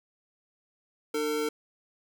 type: tone pair together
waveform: square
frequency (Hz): 301.1 / 451.9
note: D4 / A4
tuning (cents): +43 / +46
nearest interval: perfect fifth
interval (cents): 703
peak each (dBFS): -34 / -29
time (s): 1.14-1.49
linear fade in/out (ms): 5
effects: none